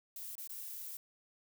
violet noise with dropouts, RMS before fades -45 dBFS, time 0.16-0.97 s, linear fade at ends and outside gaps 2 ms, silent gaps 0.354-0.38 / 0.475-0.494 s, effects none

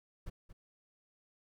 brown noise with echo, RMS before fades -41 dBFS, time 0.26-0.3 s, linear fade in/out 10 ms, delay 230 ms, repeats 1, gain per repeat -11 dB, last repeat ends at 0.53 s, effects none

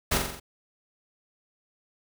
pink noise with echo, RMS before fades -24 dBFS, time 0.11-0.18 s, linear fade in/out 10 ms, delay 44 ms, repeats 5, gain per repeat -4 dB, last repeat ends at 0.4 s, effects none

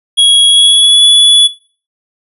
square tone with pitch glide, 3322 to 3415 Hz, G#7 to G#7, 0 to +48 cents, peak -4 dBFS, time 0.17-1.48 s, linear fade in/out 20 ms, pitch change +48 cents, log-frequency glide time 0.48-1.04 s, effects noise-tail reverb RT60 0.4 s tail -18 dB re dry + resampled to 32000 Hz

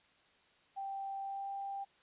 sine tone with pitch glide, 784 to 790.8 Hz, G5 to G5, 0 to +15 cents, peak -38 dBFS, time 0.76-1.85 s, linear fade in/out 20 ms, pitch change +15 cents, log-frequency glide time 1.21-1.51 s, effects white hiss -68 dBFS RMS until 2.02 s + resampled to 8000 Hz

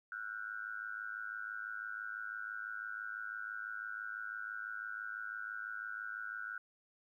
sine tone with amplitude modulation, 1468 Hz, F#6, 14 cents flat, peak -36 dBFS, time 0.12-6.58 s, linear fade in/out 2 ms, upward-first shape sine, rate 106 Hz, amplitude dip 100%, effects 13-bit

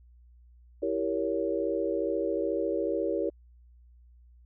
sine chord, E diminished seventh, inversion none, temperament equal with one note detuned, 329.6 / 392 / 466.2 / 559.8 Hz, E4 / G4 / Bb4 / Db5, 0 / 0 / 0 / +17 cents, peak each -32 dBFS, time 0.82-3.3 s, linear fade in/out 10 ms, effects added 60 Hz sine -53 dBFS peak until 4.45 s

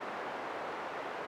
pink band-pass noise, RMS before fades -40 dBFS, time 0-1.27 s, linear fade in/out 20 ms, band 510 to 1400 Hz, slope 12 dB/octave, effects none

